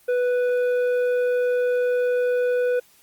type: tone with tanh clipping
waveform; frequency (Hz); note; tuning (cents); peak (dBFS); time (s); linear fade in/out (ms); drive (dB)
sine; 493.9; B4; 0; -20; 0.08-2.8; 10; 8
effects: white hiss -56 dBFS RMS until 3.02 s + Opus 24 kbps